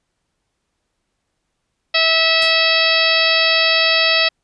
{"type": "harmonic tone", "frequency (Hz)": 651, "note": "E5", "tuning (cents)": -22, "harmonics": [1, 2, 3, 4, 5, 6, 7, 8], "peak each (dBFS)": [-21, -24, -20, -18, -21, -19, -21, -23], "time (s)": [1.94, 4.29], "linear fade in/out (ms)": 10}
{"type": "noise with exponential decay", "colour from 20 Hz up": "white", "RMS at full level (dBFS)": -27, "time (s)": [2.42, 2.6], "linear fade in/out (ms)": 0, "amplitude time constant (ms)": 39}
{"effects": ["pink hiss -72 dBFS RMS until 4.43 s", "resampled to 22050 Hz"]}